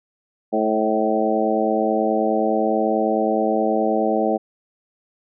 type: harmonic tone with a mistuned harmonic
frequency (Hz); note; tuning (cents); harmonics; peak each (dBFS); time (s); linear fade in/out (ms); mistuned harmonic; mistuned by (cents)
109.4; A2; -9; 2 / 3 / 4 / 5 / 6 / 7; -24 / -24 / -24 / -24 / -24 / -24; 0.52-4.38; 20; 6; -27
effects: none